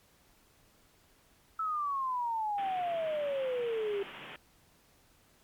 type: exponential sweep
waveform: sine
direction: down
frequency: 1320 to 392 Hz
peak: -30 dBFS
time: 1.59-4.03 s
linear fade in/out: 5 ms
type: band-pass noise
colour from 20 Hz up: white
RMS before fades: -47 dBFS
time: 2.58-4.36 s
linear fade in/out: 0 ms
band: 120 to 3300 Hz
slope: 96 dB/octave
effects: pink hiss -65 dBFS RMS until 5.43 s + MP3 96 kbps